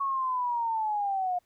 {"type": "linear sweep", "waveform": "sine", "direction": "down", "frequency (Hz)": [1111, 708], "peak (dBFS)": -26, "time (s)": [0, 1.39], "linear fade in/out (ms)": 10, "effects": ["pink hiss -71 dBFS RMS until 1.45 s"]}